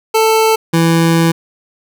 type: tone pair in turn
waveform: 25% pulse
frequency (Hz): 442.2 / 165.64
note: A4 / E3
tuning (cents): +9 / +9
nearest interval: octave + perfect fourth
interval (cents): 1700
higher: first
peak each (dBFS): -5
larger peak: neither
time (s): 0.14-0.56 / 0.73-1.32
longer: second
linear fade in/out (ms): 10
effects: none